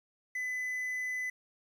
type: tone with quantisation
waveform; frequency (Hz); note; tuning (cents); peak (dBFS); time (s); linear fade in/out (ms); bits
triangle; 2007; B6; +27; -31; 0.35-1.3; 5; 10
effects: none